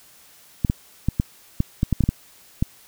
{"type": "clicks", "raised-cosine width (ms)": 5, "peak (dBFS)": -6, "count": 11, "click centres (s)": [0.648, 0.699, 1.086, 1.199, 1.604, 1.831, 1.927, 2.007, 2.038, 2.09, 2.625], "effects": ["white hiss -51 dBFS RMS until 2.87 s"]}